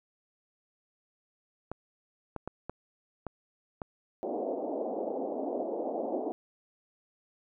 clicks, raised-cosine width 1 ms, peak -22 dBFS, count 6, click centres 1.716 / 2.363 / 2.476 / 2.696 / 3.267 / 3.818 s
white band-pass noise, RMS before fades -34 dBFS, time 4.23-6.32 s, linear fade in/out 0 ms, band 240 to 730 Hz, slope 48 dB/octave
effects none

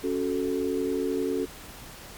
sine chord, F# minor, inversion second, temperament equal, 277.2 / 370 / 440 Hz, C#4 / F#4 / A4, 0 / 0 / 0 cents, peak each -29 dBFS, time 0.03-1.46 s, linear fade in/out 20 ms, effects pink hiss -44 dBFS RMS until 2.17 s + MP3 96 kbps

